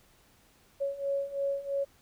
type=beating tone pair; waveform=sine; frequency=554.4 / 557.4 Hz; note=C#5 / C#5; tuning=0 / +9 cents; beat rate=3 Hz; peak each=-34 / -31 dBFS; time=0.8-1.85 s; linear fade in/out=20 ms; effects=pink hiss -63 dBFS RMS until 2.01 s